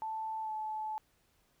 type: tone with pitch glide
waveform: sine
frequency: 880 to 865.4 Hz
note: A5 to A5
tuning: 0 to -29 cents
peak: -35 dBFS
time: 0.02-0.98 s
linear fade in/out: 0 ms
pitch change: -29 cents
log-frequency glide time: 0.42-0.51 s
effects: pink hiss -72 dBFS RMS until 1.6 s